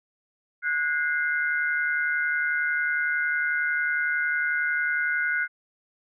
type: tone cluster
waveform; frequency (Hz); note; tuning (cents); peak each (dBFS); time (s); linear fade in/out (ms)
sine; 1463 / 1614 / 2091; F#6 / G#6 / C7; -20 / -50 / -2; -24 / -31 / -30; 0.62-5.48; 50
effects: none